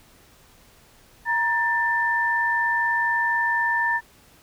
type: tone pair together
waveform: sine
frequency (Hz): 941.9 / 1778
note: A#5 / A6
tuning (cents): +18 / +18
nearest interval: major seventh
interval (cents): 1100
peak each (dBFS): -24 / -21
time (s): 1.25-4.01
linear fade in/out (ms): 50
effects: pink hiss -54 dBFS RMS until 4.42 s